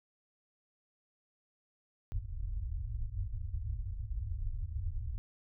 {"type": "low-pass noise", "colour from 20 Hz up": "pink", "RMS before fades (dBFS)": -37, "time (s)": [2.12, 5.18], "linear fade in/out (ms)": 0, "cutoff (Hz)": 110, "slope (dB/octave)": 96, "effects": []}